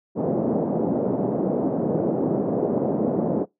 pink band-pass noise, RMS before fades -23 dBFS, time 0.15-3.46 s, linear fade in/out 50 ms, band 170 to 630 Hz, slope 24 dB/octave, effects noise-tail reverb RT60 0.2 s tail -25 dB re dry

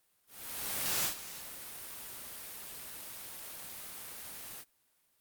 white noise with ADSR envelope, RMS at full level -31 dBFS, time 0.27-4.65 s, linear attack 780 ms, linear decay 91 ms, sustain -14 dB, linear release 53 ms, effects white hiss -73 dBFS RMS until 5.2 s + Opus 32 kbps

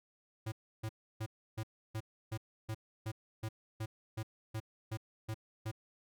square tone bursts, 110 Hz, A2, in tune, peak -37 dBFS, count 15, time 0.46-5.715 s, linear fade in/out 10 ms, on 61 ms, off 310 ms, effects none

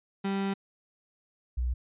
35% pulse / sine tone pair in turn, 196 / 61.5 Hz, G3 / B1, 0 / -7 cents, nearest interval octave + minor sixth, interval 2007 cents, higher first, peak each -26 / -26 dBFS, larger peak neither, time 0.24-0.54 / 1.57-1.74 s, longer first, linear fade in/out 10 ms, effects resampled to 8000 Hz

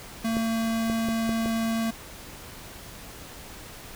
square tone, 226.2 Hz, A3, 48 cents sharp, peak -25 dBFS, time 0.24-1.91 s, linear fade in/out 10 ms
clicks, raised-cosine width 2 ms, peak -18 dBFS, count 5, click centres 0.369 / 0.899 / 1.087 / 1.293 / 1.459 s
effects pink hiss -43 dBFS RMS until 3.95 s

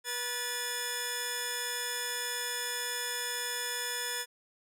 10% pulse tone pair together, 485.8 / 1731.2 Hz, B4 / A6, -29 / -29 cents, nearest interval octave + minor seventh, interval 2200 cents, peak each -30 / -25 dBFS, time 0.04-4.26 s, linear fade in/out 50 ms, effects none

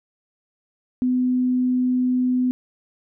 sine tone, 251.9 Hz, B3, 34 cents sharp, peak -17 dBFS, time 1.02-2.51 s, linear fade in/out 0 ms, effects none

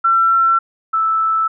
sine tone pair in turn, 1349 / 1316.7 Hz, E6 / E6, +40 / -2 cents, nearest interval unison, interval 42 cents, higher first, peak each -10 / -13 dBFS, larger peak first, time 0.04-0.59 / 0.93-1.48 s, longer neither, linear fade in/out 10 ms, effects none

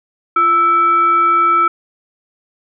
sine tone with frequency modulation, 1318.5 Hz, E6, in tune, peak -9 dBFS, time 0.36-1.68 s, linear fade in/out 5 ms, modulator 975 Hz, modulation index 0.36, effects none

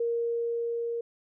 sine tone with level ramp, 467.6 Hz, A#4, 5 cents sharp, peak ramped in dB -25 to -29 dBFS, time 0-1.01 s, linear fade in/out 5 ms, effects none

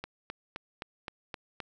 click train, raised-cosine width 0.3 ms, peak -21 dBFS, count 7, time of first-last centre 0.04-1.603 s, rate 3.84 Hz, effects none

